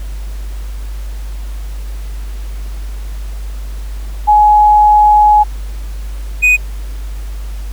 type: tone pair in turn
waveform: sine / triangle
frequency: 841 / 2489 Hz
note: G#5 / D#7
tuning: +22 / 0 cents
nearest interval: octave + perfect fifth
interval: 1878 cents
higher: second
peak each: -4 dBFS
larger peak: neither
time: 4.27-5.44 / 6.42-6.57 s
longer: first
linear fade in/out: 20 ms
effects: added 50 Hz sine -20 dBFS peak until 7.72 s + pink hiss -39 dBFS RMS until 7.72 s